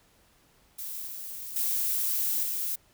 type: noise with level steps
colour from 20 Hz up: violet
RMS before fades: -37 / -39 / -28 / -31 dBFS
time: 0.78-2.76 s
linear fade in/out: 10 ms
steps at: 1.07 / 1.56 / 2.43 s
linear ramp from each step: 2 ms
effects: pink hiss -63 dBFS RMS until 2.93 s